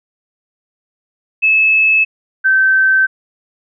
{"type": "tone pair in turn", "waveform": "sine", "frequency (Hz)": [2600, 1546], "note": ["E7", "G6"], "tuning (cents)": [-24, -24], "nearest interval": "major sixth", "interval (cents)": 900, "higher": "first", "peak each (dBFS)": -8, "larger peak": "neither", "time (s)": [[1.42, 2.05], [2.44, 3.07]], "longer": "neither", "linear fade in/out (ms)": 20, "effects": []}